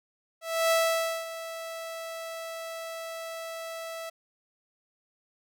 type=tone with ADSR envelope; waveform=sawtooth; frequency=657 Hz; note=E5; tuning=6 cents flat; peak=-17 dBFS; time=0.41-4.1 s; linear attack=300 ms; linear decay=540 ms; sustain=-15 dB; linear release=10 ms; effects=none